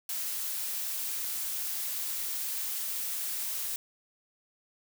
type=noise; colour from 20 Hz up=blue; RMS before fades=-34 dBFS; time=0.09-3.76 s; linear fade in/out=2 ms; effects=none